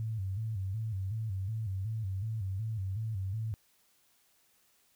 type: tone with vibrato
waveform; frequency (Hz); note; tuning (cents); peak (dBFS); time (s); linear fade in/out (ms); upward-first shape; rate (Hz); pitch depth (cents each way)
sine; 103; G#2; -14; -32; 0-3.54; 0; square; 2.7; 130
effects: white hiss -69 dBFS RMS until 4.95 s